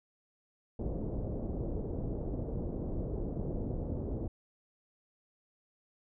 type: low-pass noise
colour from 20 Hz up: pink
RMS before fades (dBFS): -36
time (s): 0.79-4.28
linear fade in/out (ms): 5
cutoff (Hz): 540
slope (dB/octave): 24
effects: none